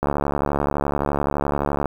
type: click train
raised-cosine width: 1 ms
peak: -7 dBFS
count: 132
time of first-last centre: 0.03-1.857 s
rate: 71.7 Hz
effects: 7-bit